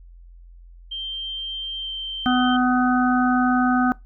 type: tone with pitch glide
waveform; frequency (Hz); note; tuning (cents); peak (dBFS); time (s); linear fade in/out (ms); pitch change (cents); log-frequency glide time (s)
sine; 3148 to 3126; G7 to G7; +7 to -6; -27; 0.91-2.57; 10; -13; 1.79-1.9
type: harmonic tone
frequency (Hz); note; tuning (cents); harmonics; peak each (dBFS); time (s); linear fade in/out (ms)
250.7; B3; +26; 1 / 3 / 5 / 6; -18 / -23 / -25 / -26; 2.26-3.92; 0
effects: noise-tail reverb RT60 0.2 s tail -22 dB re dry + added 43 Hz sine -42 dBFS peak until 4.05 s